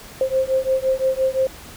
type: beating tone pair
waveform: sine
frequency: 523.3 / 529.1 Hz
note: C5 / C5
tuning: 0 / +19 cents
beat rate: 5.8 Hz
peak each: -20 dBFS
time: 0.21-1.47 s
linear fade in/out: 2 ms
effects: pink hiss -40 dBFS RMS until 1.76 s